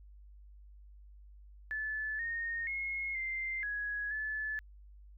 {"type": "tone with pitch steps", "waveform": "sine", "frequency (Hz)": [1736, 1847, 2162, 2089, 1671, 1731], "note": ["A6", "A#6", "C#7", "C7", "G#6", "A6"], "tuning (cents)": [-24, -16, -44, -3, 10, -29], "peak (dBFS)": -34, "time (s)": [1.71, 4.59], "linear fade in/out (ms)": 0, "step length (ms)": 480, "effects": ["added 50 Hz sine -52 dBFS peak until 5.17 s"]}